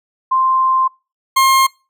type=tone pair in turn; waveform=sine / 40% pulse; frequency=1046.5 / 1066 Hz; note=C6 / C6; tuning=0 / +32 cents; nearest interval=unison; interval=32 cents; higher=second; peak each=-11 / -8 dBFS; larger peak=second; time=0.31-0.88 / 1.36-1.67 s; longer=first; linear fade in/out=10 ms; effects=noise-tail reverb RT60 0.3 s tail -25 dB re dry